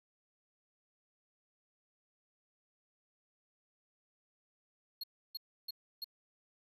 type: tone bursts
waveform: square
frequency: 4303 Hz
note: C8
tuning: 48 cents sharp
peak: -39 dBFS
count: 4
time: 5.01-6.044 s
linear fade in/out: 5 ms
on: 26 ms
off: 310 ms
effects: 13-bit